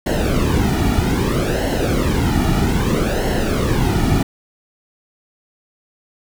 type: noise with flanger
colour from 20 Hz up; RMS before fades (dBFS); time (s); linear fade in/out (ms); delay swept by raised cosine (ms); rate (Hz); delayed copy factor
brown; -17; 0.06-4.23; 5; 0.83 to 1.93; 0.62; -0.75
effects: none